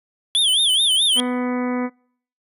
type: tone with vibrato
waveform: square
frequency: 3322 Hz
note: G#7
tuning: in tune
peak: -15 dBFS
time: 0.35-1.2 s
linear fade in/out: 0 ms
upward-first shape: sine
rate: 4.7 Hz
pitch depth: 180 cents each way
type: harmonic tone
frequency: 248.5 Hz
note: B3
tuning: 11 cents sharp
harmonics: 1 / 2 / 3 / 4 / 5 / 6 / 7 / 8 / 9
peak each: -21 / -27 / -34 / -33 / -36 / -40 / -42 / -37 / -39 dBFS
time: 1.15-1.9 s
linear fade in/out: 50 ms
effects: noise-tail reverb RT60 0.6 s tail -26 dB re dry + resampled to 32000 Hz